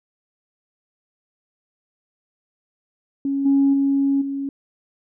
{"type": "tone with level steps", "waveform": "sine", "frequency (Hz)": 276.4, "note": "C#4", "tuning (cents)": -5, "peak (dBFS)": [-19, -12, -15, -23], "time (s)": [3.25, 4.49], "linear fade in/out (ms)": 2, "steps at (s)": [3.45, 3.73, 4.21], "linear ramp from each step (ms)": 10, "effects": ["tanh soft clip ceiling -9 dBFS"]}